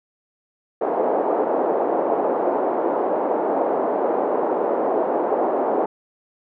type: band-pass noise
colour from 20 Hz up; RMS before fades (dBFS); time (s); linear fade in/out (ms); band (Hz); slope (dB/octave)
white; -21; 0.81-5.86; 5; 310 to 760; 24
effects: none